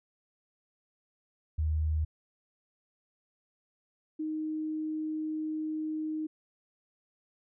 sine tone pair in turn, 77.78 / 311.1 Hz, D#2 / D#4, 0 / 0 cents, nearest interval 2 octaves, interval 2400 cents, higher second, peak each -26 / -31 dBFS, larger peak first, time 1.58-2.05 / 4.19-6.27 s, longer second, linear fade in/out 10 ms, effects none

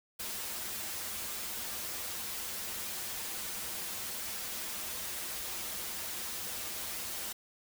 white noise with comb filter, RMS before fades -39 dBFS, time 0.19-7.33 s, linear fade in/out 10 ms, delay 7.1 ms, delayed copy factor -0.65, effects none

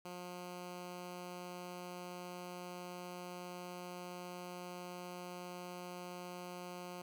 10% pulse tone, 178.5 Hz, F3, 38 cents sharp, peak -37 dBFS, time 0.05-7.02 s, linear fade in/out 5 ms, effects none

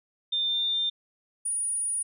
sine tone pair in turn, 3599 / 9608 Hz, A7 / D9, +38 / +38 cents, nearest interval octave + perfect fourth, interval 1700 cents, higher second, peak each -24 / -26 dBFS, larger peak first, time 0.32-0.9 / 1.45-2.03 s, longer neither, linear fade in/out 10 ms, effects none

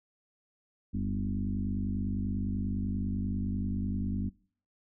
sine tone with frequency modulation, 141.8 Hz, C#3, 40 cents sharp, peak -29 dBFS, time 0.93-4.3 s, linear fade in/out 20 ms, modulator 50.1 Hz, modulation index 2.4, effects noise-tail reverb RT60 0.5 s tail -23 dB re dry

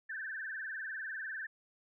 sine tone with vibrato, 1654 Hz, G#6, 8 cents flat, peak -38 dBFS, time 0.09-1.47 s, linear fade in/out 10 ms, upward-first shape sine, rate 20 Hz, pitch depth 150 cents each way, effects none

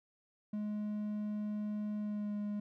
triangle tone with pitch glide, 210 to 207.1 Hz, G#3 to G#3, +19 to -5 cents, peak -33 dBFS, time 0.53-2.6 s, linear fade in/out 5 ms, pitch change -24 cents, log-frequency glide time 1.98-2.34 s, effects none

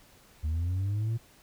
sine linear sweep, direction up, 74.6 to 116.54 Hz, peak -24 dBFS, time 0.43-1.18 s, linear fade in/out 20 ms, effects tanh soft clip ceiling -26 dBFS + pink hiss -58 dBFS RMS until 1.42 s

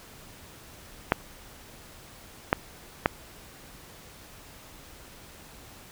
clicks, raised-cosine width 0.5 ms, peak -4 dBFS, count 3, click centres 1.121 / 2.529 / 3.059 s, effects pink hiss -49 dBFS RMS until 5.91 s

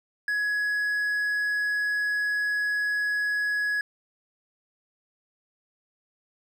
triangle tone, 1678 Hz, G#6, 17 cents sharp, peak -22 dBFS, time 0.28-3.81 s, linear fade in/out 2 ms, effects none

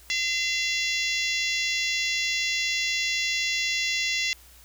harmonic tone, 683 Hz, F5, 39 cents flat, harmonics 3 / 4 / 5 / 6 / 7 / 8 / 9 / 10, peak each -28 / -30 / -32 / -34 / -35 / -36 / -37 / -38 dBFS, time 0.1-4.33 s, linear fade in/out 0 ms, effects added 60 Hz sine -53 dBFS peak until 4.64 s + white hiss -53 dBFS RMS until 4.64 s

